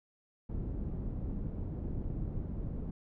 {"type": "low-pass noise", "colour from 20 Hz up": "pink", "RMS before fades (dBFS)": -37, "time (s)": [0.49, 2.91], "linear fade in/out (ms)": 5, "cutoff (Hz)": 250, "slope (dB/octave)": 12, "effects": []}